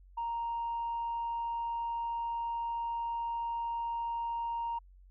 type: tone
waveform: sine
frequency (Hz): 932.3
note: A#5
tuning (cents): 0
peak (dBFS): -31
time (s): 0.17-4.79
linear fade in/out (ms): 10
effects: tanh soft clip ceiling -29 dBFS + added 46 Hz sine -54 dBFS peak until 5.1 s